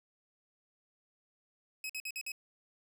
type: tone bursts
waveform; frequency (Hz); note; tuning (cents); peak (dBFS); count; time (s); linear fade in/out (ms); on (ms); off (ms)
sawtooth; 2551; D#7; +43; -34; 5; 1.84-2.319; 2; 55; 51
effects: none